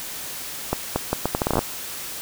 accelerating click train, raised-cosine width 1 ms, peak -6 dBFS, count 13, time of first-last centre 0.73-1.591 s, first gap 230 ms, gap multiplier 0.74, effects white hiss -33 dBFS RMS until 2.21 s

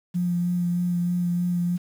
sine tone with vibrato, 175.8 Hz, F3, 12 cents sharp, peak -21 dBFS, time 0.14-1.78 s, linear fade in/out 20 ms, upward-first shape sine, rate 3.2 Hz, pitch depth 16 cents each way, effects 8-bit

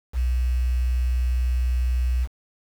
sine tone with quantisation, 62 Hz, B1, 7 cents sharp, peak -19 dBFS, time 0.13-2.28 s, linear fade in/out 50 ms, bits 7, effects none

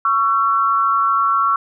sine tone pair together, 1115 / 1348 Hz, C#6 / E6, +10 / +38 cents, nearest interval minor third, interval 328 cents, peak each -16 dBFS, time 0.05-1.56 s, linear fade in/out 2 ms, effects none

